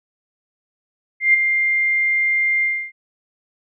sine tone with ADSR envelope, 2100 Hz, C7, 6 cents sharp, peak -8 dBFS, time 1.2-2.92 s, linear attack 140 ms, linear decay 9 ms, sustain -7 dB, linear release 290 ms, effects none

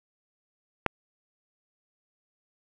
click, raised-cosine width 0.5 ms, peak -7 dBFS, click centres 0.863 s, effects none

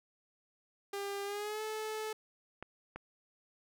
sawtooth tone with pitch glide, 400 to 433.7 Hz, G4 to A4, +35 to -25 cents, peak -33 dBFS, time 0.93-2.13 s, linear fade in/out 5 ms, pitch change +140 cents, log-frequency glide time 1.24-1.62 s
clicks, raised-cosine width 0.5 ms, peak -28 dBFS, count 2, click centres 2.626 / 2.96 s
effects none

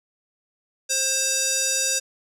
square tone with band-pass filter, 531 Hz, C5, 25 cents sharp, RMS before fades -23 dBFS, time 0.89-2 s, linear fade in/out 20 ms, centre 6700 Hz, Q 2.6, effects none

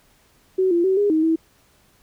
sine tone with pitch steps, 375.6 / 343 / 380.1 / 409.2 / 315.3 / 323.9 Hz, F#4 / F4 / F#4 / G#4 / D#4 / E4, +26 / -31 / +47 / -26 / +23 / -30 cents, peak -15 dBFS, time 0.58-1.36 s, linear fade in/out 10 ms, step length 130 ms, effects pink hiss -58 dBFS RMS until 2.02 s

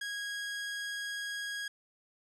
sawtooth tone, 1646 Hz, G#6, 16 cents flat, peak -32 dBFS, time 0.01-1.68 s, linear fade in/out 5 ms, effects low-pass 9000 Hz 12 dB/octave

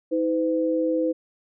sine tone pair together, 319.5 / 507.2 Hz, D#4 / B4, +46 / +46 cents, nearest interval minor sixth, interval 800 cents, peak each -23 dBFS, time 0.11-1.13 s, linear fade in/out 20 ms, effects none

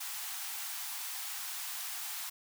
white high-pass noise, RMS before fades -40 dBFS, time 0-2.3 s, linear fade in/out 10 ms, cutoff 710 Hz, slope 96 dB/octave, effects none

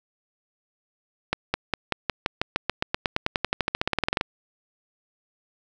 accelerating click train, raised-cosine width 0.3 ms, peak -6 dBFS, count 29, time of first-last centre 1.33-4.211 s, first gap 210 ms, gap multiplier 0.94, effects none

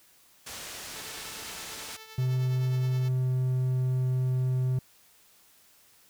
white low-pass noise, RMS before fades -41 dBFS, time 0.46-1.97 s, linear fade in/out 10 ms, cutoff 8200 Hz, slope 12 dB/octave
5% pulse tone with tremolo, 440 Hz, A4, in tune, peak -32 dBFS, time 0.95-3.09 s, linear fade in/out 10 ms, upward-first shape triangle, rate 9.6 Hz, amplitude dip 60%
triangle tone, 128.3 Hz, C3, 34 cents flat, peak -22 dBFS, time 2.18-4.79 s, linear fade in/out 5 ms
effects white hiss -60 dBFS RMS until 6.09 s

